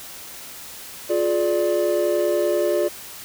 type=chord; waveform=triangle; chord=D diminished; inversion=first; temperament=just; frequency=352.4 / 422.9 / 587.3 Hz; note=F4 / Ab4 / D5; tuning=+16 / +31 / 0 cents; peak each=-20 / -23 / -19 dBFS; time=1.09-2.89 s; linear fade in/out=20 ms; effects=white hiss -38 dBFS RMS until 3.24 s